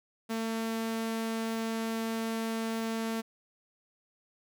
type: tone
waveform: sawtooth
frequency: 225.2 Hz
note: A3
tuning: 40 cents sharp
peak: -27 dBFS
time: 0.29-3.22 s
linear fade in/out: 20 ms
effects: none